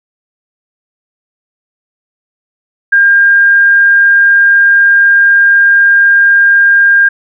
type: tone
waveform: sine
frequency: 1606 Hz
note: G6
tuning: 41 cents sharp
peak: -3 dBFS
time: 2.92-7.09 s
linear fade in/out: 10 ms
effects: none